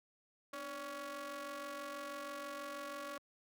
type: ring-modulated tone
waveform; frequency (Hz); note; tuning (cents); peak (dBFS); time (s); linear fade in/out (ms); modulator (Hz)
sawtooth; 275.3; C#4; -12; -36; 0.53-3.18; 5; 849
effects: high-pass 100 Hz 12 dB/octave